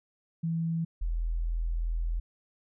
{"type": "tone pair in turn", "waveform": "sine", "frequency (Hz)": [164.81, 41.54], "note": ["E3", "E1"], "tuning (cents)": [0, 14], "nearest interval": "2 octaves", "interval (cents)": 2386, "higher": "first", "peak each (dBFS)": -27, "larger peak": "neither", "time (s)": [[0.43, 0.85], [1.01, 2.2]], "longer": "second", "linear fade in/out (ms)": 10, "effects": []}